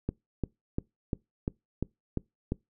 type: click train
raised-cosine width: 3 ms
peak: -16 dBFS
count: 8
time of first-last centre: 0.09-2.521 s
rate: 2.88 Hz
effects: noise-tail reverb RT60 0.2 s tail -24 dB re dry